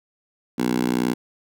10% pulse tone with high-pass filter, 61.6 Hz, B1, 4 cents flat, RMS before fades -22 dBFS, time 0.58-1.14 s, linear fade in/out 10 ms, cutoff 240 Hz, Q 2.2, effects none

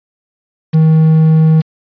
triangle tone with quantisation, 158.6 Hz, D#3, 33 cents sharp, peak -3 dBFS, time 0.73-1.62 s, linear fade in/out 20 ms, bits 5, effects resampled to 11025 Hz

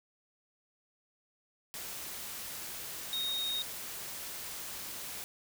sine tone in noise, 3729 Hz, A#7, in tune, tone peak -32 dBFS, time 3.13-3.62 s, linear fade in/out 0 ms, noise white, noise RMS -42 dBFS, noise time 1.74-5.24 s, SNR +7 dB, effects none

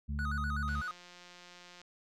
harmonic tone, 72.3 Hz, D2, 27 cents flat, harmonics 1 / 2 / 3, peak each -34 / -42 / -42 dBFS, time 0.08-0.82 s, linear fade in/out 20 ms
triangle tone with vibrato, 1357 Hz, E6, 50 cents sharp, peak -34 dBFS, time 0.19-0.91 s, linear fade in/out 0 ms, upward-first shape square, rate 8 Hz, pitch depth 140 cents each way
click train, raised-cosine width 0.2 ms, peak -36 dBFS, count 202, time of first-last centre 0.68-1.816 s, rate 177 Hz
effects none

